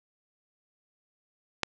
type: click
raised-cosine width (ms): 0.2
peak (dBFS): -8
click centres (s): 1.633
effects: low-pass 7000 Hz 12 dB/octave